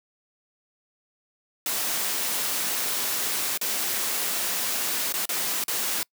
white noise with dropouts, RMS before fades -27 dBFS, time 1.66-6.03 s, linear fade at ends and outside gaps 1 ms, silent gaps 3.575-3.613 / 5.124-5.139 / 5.255-5.291 / 5.639-5.681 s, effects noise-tail reverb RT60 0.1 s tail -26 dB re dry + high-pass 200 Hz 12 dB/octave

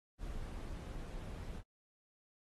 brown noise, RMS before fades -44 dBFS, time 0.18-1.63 s, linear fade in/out 50 ms, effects AAC 32 kbps

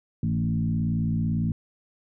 sine tone with frequency modulation, 161.5 Hz, E3, 35 cents flat, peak -22 dBFS, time 0.23-1.52 s, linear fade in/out 2 ms, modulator 58 Hz, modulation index 1.3, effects none

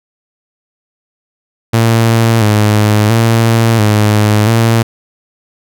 sawtooth tone with vibrato, 110 Hz, A2, in tune, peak -3 dBFS, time 1.73-4.83 s, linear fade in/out 10 ms, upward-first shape square, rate 0.73 Hz, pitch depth 65 cents each way, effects none

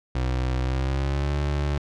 30% pulse tone with pitch glide, 63.4 to 72.41 Hz, B1 to D2, +46 to -24 cents, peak -20 dBFS, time 0.15-1.78 s, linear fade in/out 5 ms, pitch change +230 cents, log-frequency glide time 0.6-1.35 s, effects low-pass 5000 Hz 12 dB/octave

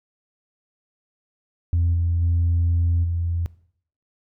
sine tone with level steps, 85.2 Hz, F2, 42 cents flat, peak -15 / -17 / -15 / -20 dBFS, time 1.73-3.46 s, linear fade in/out 0 ms, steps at 1.93 / 2.21 / 3.03 s, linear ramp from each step 20 ms, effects noise-tail reverb RT60 0.6 s tail -20 dB re dry + tanh soft clip ceiling -14 dBFS

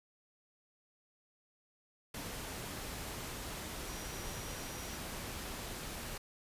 sine tone in noise, 5790 Hz, F#8, 38 cents flat, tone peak -53 dBFS, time 3.87-4.97 s, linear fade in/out 5 ms, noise pink, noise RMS -43 dBFS, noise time 2.14-6.18 s, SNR -13 dB, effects resampled to 32000 Hz

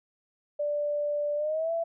sine tone with pitch glide, 587.3 to 666.9 Hz, D5 to E5, 0 to +20 cents, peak -26 dBFS, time 0.59-1.84 s, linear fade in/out 10 ms, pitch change +220 cents, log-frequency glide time 1.36-1.72 s, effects none

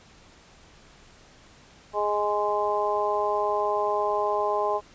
harmonic tone, 207.7 Hz, G#3, in tune, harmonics 2 / 3 / 4 / 5, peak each -28 / -28 / -28 / -28 dBFS, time 1.93-4.81 s, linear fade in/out 50 ms, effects pink hiss -53 dBFS RMS until 4.94 s + resampled to 16000 Hz

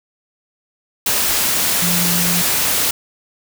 sine tone in noise, 174.61 Hz, F3, in tune, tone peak -20 dBFS, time 1.82-2.42 s, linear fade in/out 5 ms, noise white, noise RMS -17 dBFS, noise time 1.06-2.91 s, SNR -6 dB, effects none

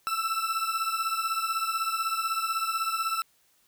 40% pulse beating tone pair, 1320 / 1336 Hz, E6 / E6, +2 / +23 cents, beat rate 16 Hz, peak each -29 dBFS, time 0.07-3.22 s, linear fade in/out 0 ms, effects white hiss -66 dBFS RMS until 3.67 s

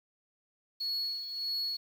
sine tone with tremolo, 4360 Hz, C#8, 29 cents flat, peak -28 dBFS, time 0.8-1.77 s, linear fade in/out 10 ms, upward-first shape sine, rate 1.6 Hz, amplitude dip 65%, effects tanh soft clip ceiling -29 dBFS + 9-bit

